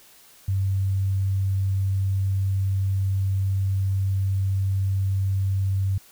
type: tone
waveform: sine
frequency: 96.7 Hz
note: G2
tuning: 23 cents flat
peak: -20 dBFS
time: 0.48-5.98 s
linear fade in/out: 5 ms
effects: white hiss -52 dBFS RMS until 6.11 s